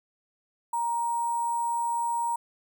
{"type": "tone with sample-and-hold", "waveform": "sine", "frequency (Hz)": 938, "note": "A#5", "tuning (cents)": 11, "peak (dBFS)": -25, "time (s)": [0.73, 2.36], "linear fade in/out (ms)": 5, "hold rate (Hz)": 8820, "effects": []}